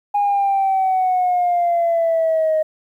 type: exponential sweep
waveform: sine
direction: down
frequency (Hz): 822 to 622.3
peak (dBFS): -13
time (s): 0.14-2.63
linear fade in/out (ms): 10
effects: tanh soft clip ceiling -11 dBFS + 9-bit